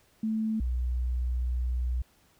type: tone pair in turn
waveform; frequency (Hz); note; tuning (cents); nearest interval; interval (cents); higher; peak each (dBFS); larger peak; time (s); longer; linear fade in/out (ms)
sine; 219.5 / 61.6; A3 / B1; -4 / -4; octave + minor seventh; 2200; first; -26; neither; 0.23-0.6 / 0.6-2.02; second; 5
effects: pink hiss -64 dBFS RMS until 2.39 s